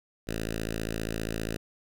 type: tone with notch filter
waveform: 5% pulse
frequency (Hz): 55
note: A1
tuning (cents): 0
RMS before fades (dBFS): -33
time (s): 0.27-1.57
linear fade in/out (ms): 10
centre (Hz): 850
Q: 1.1
effects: none